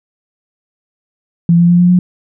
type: tone with pitch steps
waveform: sine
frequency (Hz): 170 / 172.37 / 174.78 / 177.22 / 179.69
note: F3 / F3 / F3 / F3 / F3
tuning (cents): -46 / -22 / +2 / +26 / +50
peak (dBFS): -5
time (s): 1.49-1.99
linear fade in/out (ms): 2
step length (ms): 100
effects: none